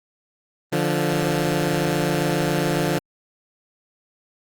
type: tone pair together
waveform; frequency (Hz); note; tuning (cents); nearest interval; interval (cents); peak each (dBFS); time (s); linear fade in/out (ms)
15% pulse; 147.3 / 174.61; D3 / F3; +6 / 0; minor third; 294; -16; 0.72-2.99; 10
effects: Opus 24 kbps